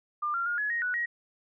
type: tone with pitch steps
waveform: sine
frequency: 1199 / 1380 / 1424 / 1693 / 1874 / 1476 / 1895 Hz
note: D6 / F6 / F6 / G#6 / A#6 / F#6 / A#6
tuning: +36 / -21 / +33 / +33 / +9 / -5 / +28 cents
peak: -27 dBFS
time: 0.22-1.06 s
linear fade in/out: 10 ms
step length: 120 ms
effects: none